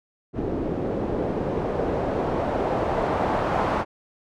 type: noise with low-pass filter sweep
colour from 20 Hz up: white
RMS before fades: -25 dBFS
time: 0.33-3.85 s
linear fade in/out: 50 ms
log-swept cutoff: 360 to 900 Hz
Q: 1.4
effects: none